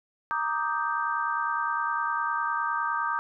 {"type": "chord", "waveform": "sine", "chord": "Eb major seventh", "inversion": "second", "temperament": "equal", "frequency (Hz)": [932.3, 1174.7, 1244.5, 1568], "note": ["Bb5", "D6", "Eb6", "G6"], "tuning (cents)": [0, 0, 0, 0], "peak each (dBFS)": -31, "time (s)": [0.31, 3.19], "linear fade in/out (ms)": 0, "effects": []}